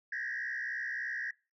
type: tone with frequency modulation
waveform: sine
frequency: 1771 Hz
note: A6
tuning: 11 cents sharp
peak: -33 dBFS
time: 0.12-1.31 s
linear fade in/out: 5 ms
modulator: 63.4 Hz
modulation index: 2.5
effects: noise-tail reverb RT60 0.3 s tail -22 dB re dry + tanh soft clip ceiling -30 dBFS